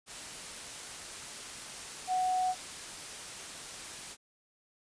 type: tone in noise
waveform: sine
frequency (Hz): 740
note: F#5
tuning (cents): 0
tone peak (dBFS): -27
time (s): 2.07-2.55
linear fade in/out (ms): 50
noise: white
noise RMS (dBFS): -43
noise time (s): 0.06-4.17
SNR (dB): +13
effects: resampled to 22050 Hz